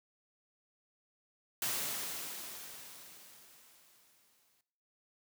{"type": "noise with exponential decay", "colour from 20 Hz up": "white", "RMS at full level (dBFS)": -34, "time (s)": [1.62, 4.61], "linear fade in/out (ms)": 2, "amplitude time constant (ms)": 650, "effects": ["noise-tail reverb RT60 0.7 s tail -17 dB re dry", "high-pass 100 Hz 12 dB/octave"]}